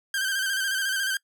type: tone with vibrato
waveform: sawtooth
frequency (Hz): 1568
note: G6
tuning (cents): 0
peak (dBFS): -21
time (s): 0.14-1.17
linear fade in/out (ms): 2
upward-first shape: square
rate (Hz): 14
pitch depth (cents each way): 40
effects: noise-tail reverb RT60 0.1 s tail -23 dB re dry